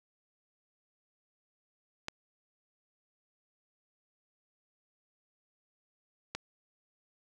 clicks, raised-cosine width 0.2 ms, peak -18 dBFS, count 2, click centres 2.084 / 6.35 s, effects none

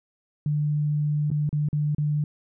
sine tone with dropouts, 148.8 Hz, D3, 23 cents sharp, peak -21 dBFS, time 0.46-2.24 s, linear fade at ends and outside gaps 2 ms, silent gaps 1.303-1.314 / 1.492-1.528 / 1.687-1.729 / 1.948-1.982 s, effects none

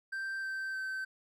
triangle tone with pitch steps, 1568 / 1555.4 / 1542.8 Hz, G6 / G6 / G6, 0 / -14 / -28 cents, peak -33 dBFS, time 0.12-1.05 s, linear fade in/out 10 ms, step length 310 ms, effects none

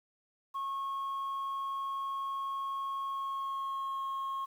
sine tone with pitch glide, 1092 to 1083.2 Hz, C#6 to C#6, -26 to -40 cents, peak -31 dBFS, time 0.54-4.46 s, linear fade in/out 20 ms, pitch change -14 cents, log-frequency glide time 3.08-4.03 s, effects tanh soft clip ceiling -32 dBFS + 10-bit

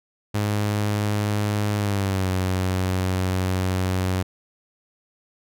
sawtooth tone with pitch glide, 103.83 to 93.04 Hz, G#2 to F#2, 0 to +10 cents, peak -17 dBFS, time 0.34-4.23 s, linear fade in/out 10 ms, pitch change -190 cents, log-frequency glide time 1.76-2.3 s, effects none

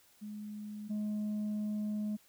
sine tone pair in turn, 210 / 210.7 Hz, G#3 / G#3, +19 / +25 cents, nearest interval unison, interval 6 cents, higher second, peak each -40 / -30 dBFS, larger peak second, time 0.21-0.89 / 0.89-2.17 s, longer second, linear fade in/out 20 ms, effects tanh soft clip ceiling -32 dBFS + white hiss -65 dBFS RMS until 2.28 s

